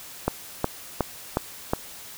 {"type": "click train", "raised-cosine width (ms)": 1, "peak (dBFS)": -7, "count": 5, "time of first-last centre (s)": [0.28, 1.735], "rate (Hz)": 2.75, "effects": ["white hiss -42 dBFS RMS until 2.17 s"]}